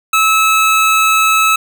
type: tone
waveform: 25% pulse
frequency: 1300 Hz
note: E6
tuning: 24 cents flat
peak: -5 dBFS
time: 0.13-1.56 s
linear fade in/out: 5 ms
effects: none